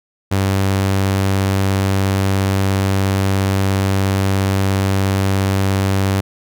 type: tone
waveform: sawtooth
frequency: 97 Hz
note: G2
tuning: 18 cents flat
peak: -10 dBFS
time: 0.31-6.21 s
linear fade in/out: 10 ms
effects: none